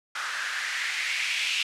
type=noise with band-pass filter sweep; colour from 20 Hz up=blue; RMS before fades=-29 dBFS; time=0.15-1.63 s; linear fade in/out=5 ms; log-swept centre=1400 to 2700 Hz; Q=3.5; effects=low-pass 7000 Hz 12 dB/octave